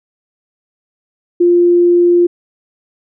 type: tone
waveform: sine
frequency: 349.2 Hz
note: F4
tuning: in tune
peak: -6 dBFS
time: 1.4-2.27 s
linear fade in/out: 10 ms
effects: none